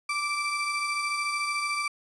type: tone pair together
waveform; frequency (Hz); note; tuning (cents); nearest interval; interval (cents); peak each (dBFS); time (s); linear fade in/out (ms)
35% pulse; 1172.3 / 2331; D6 / D7; -3 / -14; octave; 1189; -28; 0.09-1.88; 5
effects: resampled to 22050 Hz